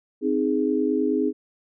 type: chord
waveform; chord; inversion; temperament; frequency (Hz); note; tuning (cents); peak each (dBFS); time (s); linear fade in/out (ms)
sine; Ab major; first; equal; 261.6 / 311.1 / 415.3; C4 / Eb4 / Ab4; 0 / 0 / 0; -24; 0.21-1.33; 50
effects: none